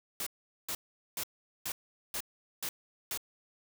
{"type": "noise bursts", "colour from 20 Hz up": "white", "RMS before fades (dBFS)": -36, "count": 7, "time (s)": [0.2, 3.175], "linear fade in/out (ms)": 2, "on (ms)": 65, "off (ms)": 420, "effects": []}